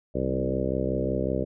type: harmonic tone with a mistuned harmonic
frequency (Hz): 65.41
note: C2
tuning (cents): 0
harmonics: 1 / 2 / 3 / 4 / 5 / 6 / 7 / 8 / 9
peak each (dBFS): -33 / -33 / -33 / -33 / -33 / -33 / -33 / -33 / -33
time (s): 0.14-1.45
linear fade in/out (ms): 20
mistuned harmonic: 3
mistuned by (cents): -15
effects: none